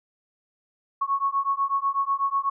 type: beating tone pair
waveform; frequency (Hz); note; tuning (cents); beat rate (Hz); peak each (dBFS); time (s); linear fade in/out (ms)
sine; 1100 / 1108.1; C#6 / C#6; -14 / -1; 8.1; -25; 1.01-2.5; 10
effects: none